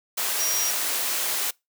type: tone in noise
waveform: sine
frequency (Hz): 5710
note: F8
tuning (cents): +37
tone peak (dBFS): -25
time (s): 0.39-0.71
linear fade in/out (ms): 10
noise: white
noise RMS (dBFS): -26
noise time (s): 0.17-1.51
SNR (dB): -2
effects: noise-tail reverb RT60 0.2 s tail -24 dB re dry + high-pass 400 Hz 12 dB/octave